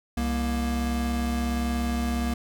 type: tone pair together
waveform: square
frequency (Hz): 66.31 / 236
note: C2 / A#3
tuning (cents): +24 / +22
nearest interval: octave + minor seventh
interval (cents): 2198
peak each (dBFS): -28 / -28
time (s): 0.17-2.34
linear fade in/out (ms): 5
effects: none